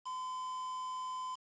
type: tone with quantisation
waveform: triangle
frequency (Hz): 1021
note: C6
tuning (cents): -43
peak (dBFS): -36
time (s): 0.05-1.36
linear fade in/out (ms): 20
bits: 8
effects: resampled to 16000 Hz